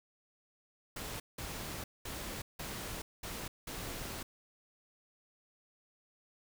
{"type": "noise bursts at uneven times", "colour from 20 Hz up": "pink", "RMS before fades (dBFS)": -42, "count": 6, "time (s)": [[0.96, 1.2], [1.38, 1.84], [2.05, 2.42], [2.59, 3.02], [3.23, 3.48], [3.67, 4.23]], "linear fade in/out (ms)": 5, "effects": []}